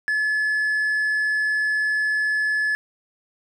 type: tone with hard clipping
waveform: sine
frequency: 1717 Hz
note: A6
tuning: 43 cents flat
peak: -20 dBFS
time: 0.08-2.75 s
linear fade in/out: 0 ms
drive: 2 dB
effects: none